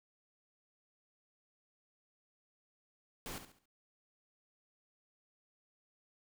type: noise with echo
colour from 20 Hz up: pink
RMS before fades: -44 dBFS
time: 3.26-3.38 s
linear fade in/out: 0 ms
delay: 69 ms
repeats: 4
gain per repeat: -9 dB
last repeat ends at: 3.656 s
effects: none